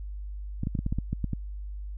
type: clicks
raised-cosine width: 5 ms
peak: -16 dBFS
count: 10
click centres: 0.634 / 0.671 / 0.752 / 0.79 / 0.864 / 0.925 / 0.986 / 1.13 / 1.243 / 1.333 s
effects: added 50 Hz sine -34 dBFS peak until 1.97 s